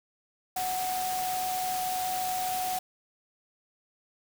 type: tone in noise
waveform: sine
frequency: 740 Hz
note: F#5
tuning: in tune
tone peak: -29 dBFS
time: 0.56-2.79 s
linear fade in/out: 5 ms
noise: white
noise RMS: -36 dBFS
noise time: 0.56-2.79 s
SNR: +4 dB
effects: none